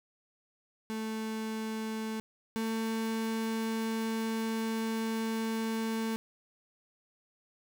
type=tone pair in turn; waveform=35% pulse; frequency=220 / 223.7 Hz; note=A3 / A3; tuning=0 / +29 cents; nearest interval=unison; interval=29 cents; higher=second; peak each=-32 / -29 dBFS; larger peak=second; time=0.9-2.2 / 2.56-6.16 s; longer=second; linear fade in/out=0 ms; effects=none